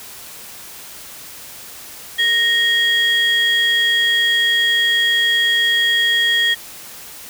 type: tone pair together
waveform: sine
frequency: 1864.7 / 3283 Hz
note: A#6 / G#7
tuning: 0 / -21 cents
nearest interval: minor seventh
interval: 979 cents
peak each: -14 dBFS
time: 2.18-6.55 s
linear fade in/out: 20 ms
effects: tanh soft clip ceiling -9 dBFS + white hiss -36 dBFS RMS until 7.29 s